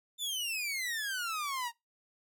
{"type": "exponential sweep", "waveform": "sawtooth", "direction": "down", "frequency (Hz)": [3597, 920], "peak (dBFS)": -30, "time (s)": [0.18, 1.72], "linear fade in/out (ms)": 50, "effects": ["noise-tail reverb RT60 0.2 s tail -23 dB re dry"]}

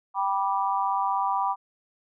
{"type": "chord", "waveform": "sine", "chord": "G major", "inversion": "none", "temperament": "just", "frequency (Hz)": [784, 980, 1176], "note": ["G5", "B5", "D6"], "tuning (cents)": [0, -14, 2], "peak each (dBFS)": [-27, -26, -29], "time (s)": [0.14, 1.56], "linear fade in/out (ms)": 50, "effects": []}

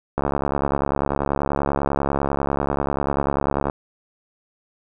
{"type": "click train", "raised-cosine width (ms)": 1, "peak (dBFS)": -7, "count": 248, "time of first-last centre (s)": [0.18, 3.699], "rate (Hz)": 70.2, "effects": []}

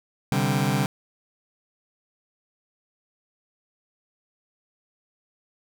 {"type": "chord", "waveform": "sawtooth", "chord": "C suspended second", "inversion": "none", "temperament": "just", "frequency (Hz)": [130.81, 147.16, 196.22], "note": ["C3", "D3", "G3"], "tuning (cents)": [0, 4, 2], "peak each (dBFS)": -21, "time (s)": [0.32, 0.86], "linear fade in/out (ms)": 0, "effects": []}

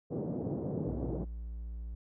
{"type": "band-pass noise", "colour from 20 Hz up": "pink", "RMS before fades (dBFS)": -36, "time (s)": [0.1, 1.25], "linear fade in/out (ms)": 20, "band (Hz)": [110, 540], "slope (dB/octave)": 24}
{"type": "tone with pitch glide", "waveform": "triangle", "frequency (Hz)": [61.74, 57.27], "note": ["B1", "A#1"], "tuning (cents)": [0, -30], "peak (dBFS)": -36, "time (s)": [0.87, 1.95], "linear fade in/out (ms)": 5, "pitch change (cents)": -130, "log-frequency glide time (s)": [1.01, 1.15]}
{"effects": []}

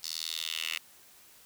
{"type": "tone with high-pass filter sweep", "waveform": "10% pulse", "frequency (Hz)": 80.8, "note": "E2", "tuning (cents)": -34, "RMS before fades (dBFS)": -36, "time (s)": [0.03, 0.78], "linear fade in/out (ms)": 5, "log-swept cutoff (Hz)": [4900, 2500], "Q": 3.4, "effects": ["white hiss -57 dBFS RMS until 1.45 s"]}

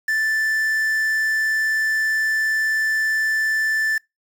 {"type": "tone with quantisation", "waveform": "triangle", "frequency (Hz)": 1761, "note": "A6", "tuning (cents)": 1, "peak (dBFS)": -16, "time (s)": [0.08, 3.98], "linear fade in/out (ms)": 5, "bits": 6, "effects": ["noise-tail reverb RT60 0.2 s tail -26 dB re dry"]}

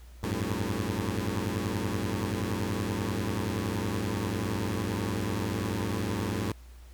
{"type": "tone cluster", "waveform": "15% pulse", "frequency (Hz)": [91.1, 101.5, 112], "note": ["F#2", "G#2", "A2"], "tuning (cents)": [-26, -39, 31], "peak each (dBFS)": -27, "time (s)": [0.23, 6.52], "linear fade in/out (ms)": 5, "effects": ["added 60 Hz sine -46 dBFS peak until 6.93 s", "pink hiss -59 dBFS RMS until 6.93 s"]}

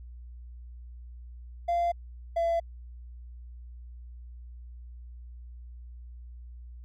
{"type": "tone pair in turn", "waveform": "triangle", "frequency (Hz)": [690, 673.5], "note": ["F5", "E5"], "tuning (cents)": [-21, 37], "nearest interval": "unison", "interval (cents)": 42, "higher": "first", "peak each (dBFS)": -21, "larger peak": "neither", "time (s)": [[1.68, 1.92], [2.36, 2.6]], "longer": "neither", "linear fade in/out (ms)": 10, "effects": ["tanh soft clip ceiling -19 dBFS", "added 60 Hz sine -42 dBFS peak until 6.84 s"]}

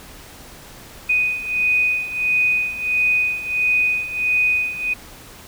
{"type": "beating tone pair", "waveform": "sine", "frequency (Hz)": [2489, 2490.5], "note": ["D#7", "D#7"], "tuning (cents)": [0, 1], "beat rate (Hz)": 1.5, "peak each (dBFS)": [-22, -18], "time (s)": [1.09, 4.94], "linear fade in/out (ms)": 10, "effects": ["pink hiss -41 dBFS RMS until 5.47 s"]}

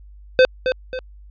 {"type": "tone with echo", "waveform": "square", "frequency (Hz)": 513, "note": "C5", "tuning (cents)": -34, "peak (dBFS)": -9, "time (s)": [0.39, 0.45], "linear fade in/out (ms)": 0, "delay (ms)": 270, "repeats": 2, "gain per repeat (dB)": -8, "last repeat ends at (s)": 0.99, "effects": ["added 50 Hz sine -40 dBFS peak until 1.3 s", "resampled to 11025 Hz"]}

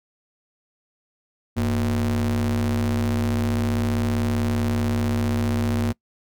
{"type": "ring-modulated tone", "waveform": "square", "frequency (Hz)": 67.9, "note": "C#2", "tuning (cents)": -35, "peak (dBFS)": -18, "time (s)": [1.56, 5.93], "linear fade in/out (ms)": 20, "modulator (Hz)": 166, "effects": ["noise-tail reverb RT60 0.1 s tail -23 dB re dry"]}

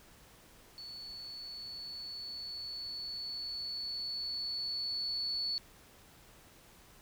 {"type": "tone with level ramp", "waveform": "sine", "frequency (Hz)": 4435, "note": "C#8", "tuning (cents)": 0, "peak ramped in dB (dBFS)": [-44, -32], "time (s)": [0.78, 5.58], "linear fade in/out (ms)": 0, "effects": ["pink hiss -59 dBFS RMS until 7.01 s"]}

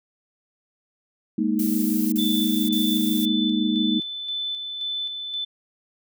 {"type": "chord", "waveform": "sine", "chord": "Ab suspended second", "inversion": "none", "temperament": "just", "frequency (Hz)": [207.7, 233.6, 311.5], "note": ["Ab3", "Bb3", "Eb4"], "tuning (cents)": [0, 4, 2], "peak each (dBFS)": -24, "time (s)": [1.38, 4], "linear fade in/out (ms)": 5}
{"type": "noise bursts", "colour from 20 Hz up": "violet", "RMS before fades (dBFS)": -31, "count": 3, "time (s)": [1.59, 3.254], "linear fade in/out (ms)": 2, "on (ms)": 530, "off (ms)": 37}
{"type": "tone with tremolo", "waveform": "sine", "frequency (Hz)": 3514, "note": "A7", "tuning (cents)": -3, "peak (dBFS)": -25, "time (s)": [2.18, 5.45], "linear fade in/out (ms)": 10, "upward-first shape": "square", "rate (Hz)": 1.9, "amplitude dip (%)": 40}
{"effects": []}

